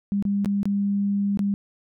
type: tone with dropouts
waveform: sine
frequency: 200.7 Hz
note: G3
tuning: 41 cents sharp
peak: -20 dBFS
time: 0.12-1.54 s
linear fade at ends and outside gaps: 0 ms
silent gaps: 0.225-0.252 / 0.447-0.458 / 0.631-0.655 / 1.373-1.392 s
effects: none